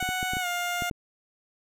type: tone with pitch glide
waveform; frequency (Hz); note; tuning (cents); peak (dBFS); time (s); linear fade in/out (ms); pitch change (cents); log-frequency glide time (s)
15% pulse; 740 to 705.8; F#5 to F5; 0 to +18; -21; 0-0.9; 5; -82; 0.4-0.47
type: clicks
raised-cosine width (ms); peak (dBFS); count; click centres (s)
3; -22; 7; 0.027 / 0.09 / 0.229 / 0.335 / 0.369 / 0.822 / 0.912
effects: none